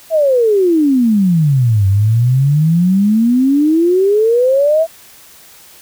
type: exponential two-way sweep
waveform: sine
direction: down then up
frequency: 665 to 95.3 to 665 Hz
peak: -8 dBFS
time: 0.1-4.87 s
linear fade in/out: 50 ms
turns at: 1.87 s
effects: white hiss -41 dBFS RMS until 5.81 s